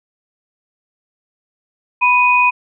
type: tone pair together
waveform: sine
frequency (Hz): 987.8 / 2489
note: B5 / D#7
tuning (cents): 0 / 0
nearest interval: octave + major third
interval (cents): 1600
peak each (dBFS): -12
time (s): 2.01-2.51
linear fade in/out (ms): 20
effects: none